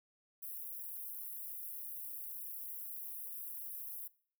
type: high-pass noise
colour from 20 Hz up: white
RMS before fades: -45 dBFS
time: 0.42-4.08 s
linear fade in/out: 10 ms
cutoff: 11000 Hz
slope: 48 dB/octave
effects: noise-tail reverb RT60 0.5 s tail -21 dB re dry